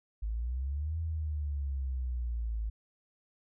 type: exponential two-way sweep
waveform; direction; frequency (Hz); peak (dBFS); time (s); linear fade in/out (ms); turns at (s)
sine; up then down; 51.91 to 82.41 to 53.2; -31; 0.22-2.7; 10; 0.99
effects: none